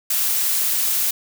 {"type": "noise", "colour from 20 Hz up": "blue", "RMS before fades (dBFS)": -20, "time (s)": [0.1, 1.11], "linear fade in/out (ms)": 5, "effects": []}